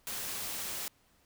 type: noise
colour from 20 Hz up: white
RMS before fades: -38 dBFS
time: 0.07-0.88 s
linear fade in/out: 0 ms
effects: pink hiss -68 dBFS RMS until 1.25 s